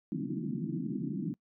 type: band-pass noise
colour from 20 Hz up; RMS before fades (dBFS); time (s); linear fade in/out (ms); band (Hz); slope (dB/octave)
pink; -35; 0.12-1.34; 0; 140 to 340; 96
effects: noise-tail reverb RT60 0.1 s tail -25 dB re dry